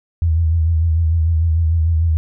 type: tone with vibrato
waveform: sine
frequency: 81.7 Hz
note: E2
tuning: 15 cents flat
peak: -12 dBFS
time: 0.22-2.17 s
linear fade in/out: 0 ms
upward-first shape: triangle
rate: 6.7 Hz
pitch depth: 74 cents each way
effects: none